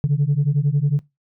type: beating tone pair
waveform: sine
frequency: 138.59 / 149.59 Hz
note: C#3 / D3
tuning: 0 / +32 cents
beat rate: 11 Hz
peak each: -17 dBFS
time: 0.04-0.99 s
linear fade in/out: 0 ms
effects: noise-tail reverb RT60 0.2 s tail -20 dB re dry + tanh soft clip ceiling -11 dBFS